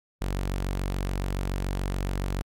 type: tone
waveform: sawtooth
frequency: 47.03 Hz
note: F#1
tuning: 29 cents sharp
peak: -23 dBFS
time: 0.21-2.42 s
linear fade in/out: 10 ms
effects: AAC 64 kbps